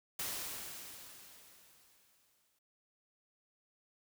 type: noise with exponential decay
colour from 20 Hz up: white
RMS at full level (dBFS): -38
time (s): 0.19-2.59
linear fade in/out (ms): 5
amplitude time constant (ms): 520
effects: none